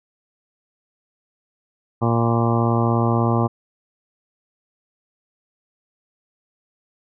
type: harmonic tone with a mistuned harmonic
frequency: 116.54 Hz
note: A#2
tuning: in tune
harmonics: 1 / 2 / 3 / 4 / 5 / 6 / 7 / 8 / 9 / 10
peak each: -19 / -22 / -25 / -28 / -29 / -29 / -28 / -32 / -28 / -30 dBFS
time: 2.01-3.48 s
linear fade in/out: 20 ms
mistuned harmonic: 8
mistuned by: +45 cents
effects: none